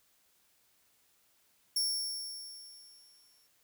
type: tone with exponential decay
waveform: sawtooth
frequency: 5470 Hz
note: F8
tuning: 37 cents flat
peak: -25 dBFS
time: 1.76-3.47 s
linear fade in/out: 5 ms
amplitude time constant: 370 ms
effects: white hiss -70 dBFS RMS until 3.63 s